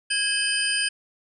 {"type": "tone cluster", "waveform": "sine", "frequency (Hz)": [1638, 2577, 3066, 4912, 8820], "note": ["G#6", "E7", "G7", "D#8", "C#9"], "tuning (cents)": [-24, -40, -39, -23, -10], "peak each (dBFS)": -28, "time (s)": [0.1, 0.89], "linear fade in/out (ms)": 10, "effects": []}